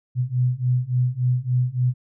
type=beating tone pair; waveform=sine; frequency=123.47 / 126.97 Hz; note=B2 / B2; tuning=0 / +48 cents; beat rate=3.5 Hz; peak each=-22 / -21 dBFS; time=0.15-1.94 s; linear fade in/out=50 ms; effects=none